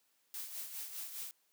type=noise with tremolo; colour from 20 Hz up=blue; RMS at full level=-42 dBFS; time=0.34-1.31 s; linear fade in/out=0 ms; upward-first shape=sine; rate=4.9 Hz; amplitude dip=55%; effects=white hiss -75 dBFS RMS until 1.52 s + high-pass 200 Hz 12 dB/octave